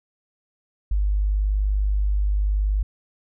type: tone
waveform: sine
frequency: 50.4 Hz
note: G1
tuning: 49 cents sharp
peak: -18 dBFS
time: 0.91-2.83 s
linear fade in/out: 5 ms
effects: none